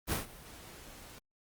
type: noise with ADSR envelope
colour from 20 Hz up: pink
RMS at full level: -31 dBFS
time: 0.07-1.19 s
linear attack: 48 ms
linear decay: 140 ms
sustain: -20 dB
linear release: 8 ms
effects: Opus 32 kbps